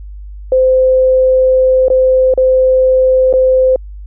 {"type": "tone with dropouts", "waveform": "sine", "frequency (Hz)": 517, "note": "C5", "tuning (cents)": -21, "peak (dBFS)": -6, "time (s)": [0.52, 3.76], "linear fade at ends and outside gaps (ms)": 2, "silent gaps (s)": [[1.883, 1.901], [2.339, 2.376], [3.328, 3.337]], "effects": ["added 50 Hz sine -26 dBFS peak until 4.06 s"]}